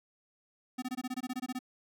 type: tone bursts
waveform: square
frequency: 253.7 Hz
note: B3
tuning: 47 cents sharp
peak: -34 dBFS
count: 13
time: 0.78-1.591 s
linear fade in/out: 10 ms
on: 43 ms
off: 21 ms
effects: none